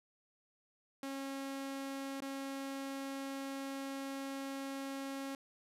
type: tone with dropouts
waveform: sawtooth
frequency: 272.7 Hz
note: C#4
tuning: 28 cents flat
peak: -36 dBFS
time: 1.03-5.35 s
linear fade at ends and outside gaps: 2 ms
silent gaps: 2.205-2.22 s
effects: resampled to 32000 Hz